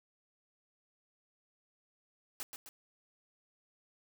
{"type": "noise with echo", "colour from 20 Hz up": "white", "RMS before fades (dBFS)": -41, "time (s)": [2.4, 2.43], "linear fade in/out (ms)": 0, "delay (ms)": 130, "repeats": 2, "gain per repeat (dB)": -5, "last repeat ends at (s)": 2.69, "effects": []}